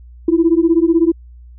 sine beating tone pair, 324.7 / 340.7 Hz, E4 / F4, -26 / -43 cents, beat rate 16 Hz, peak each -12 / -12 dBFS, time 0.28-1.12 s, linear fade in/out 5 ms, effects tanh soft clip ceiling -2 dBFS + added 60 Hz sine -36 dBFS peak until 1.58 s

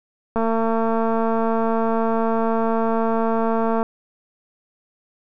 click train, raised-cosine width 1 ms, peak -9 dBFS, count 785, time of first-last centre 0.36-3.829 s, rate 226 Hz, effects none

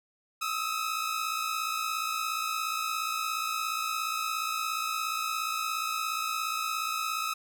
sawtooth tone pair together, 1262 / 1319.1 Hz, D#6 / E6, +24 / +1 cents, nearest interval minor second, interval 77 cents, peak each -28 / -30 dBFS, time 0.41-7.34 s, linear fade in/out 10 ms, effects none

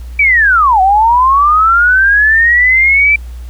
sine linear two-way sweep, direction down then up, 2342 to 737 to 2342 Hz, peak -5 dBFS, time 0.19-3.16 s, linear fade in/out 5 ms, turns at 0.81 s, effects added 60 Hz sine -23 dBFS peak until 3.49 s + pink hiss -44 dBFS RMS until 3.49 s

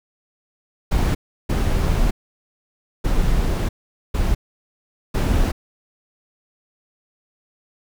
brown noise bursts at uneven times, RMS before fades -18 dBFS, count 5, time 0.91-1.15 / 1.49-2.11 / 3.04-3.69 / 4.14-4.35 / 5.14-5.52 s, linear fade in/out 10 ms, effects none

